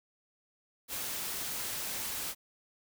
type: noise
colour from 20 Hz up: white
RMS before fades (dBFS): -37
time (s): 0.88-2.35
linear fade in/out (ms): 50
effects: none